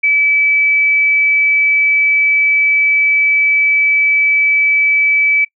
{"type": "tone", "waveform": "sine", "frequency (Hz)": 2300, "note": "D7", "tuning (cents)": -37, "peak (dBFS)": -9, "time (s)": [0.03, 5.45], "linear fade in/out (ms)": 10, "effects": ["noise-tail reverb RT60 0.1 s tail -21 dB re dry"]}